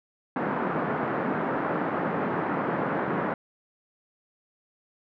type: band-pass noise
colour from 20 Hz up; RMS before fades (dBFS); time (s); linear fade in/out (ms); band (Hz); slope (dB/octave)
pink; -28; 0.36-3.34; 2; 170 to 1600; 24
effects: none